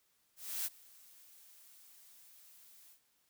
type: noise with ADSR envelope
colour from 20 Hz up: blue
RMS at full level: -36 dBFS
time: 0.36-3 s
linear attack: 300 ms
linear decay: 28 ms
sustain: -24 dB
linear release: 89 ms
effects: white hiss -75 dBFS RMS until 3.29 s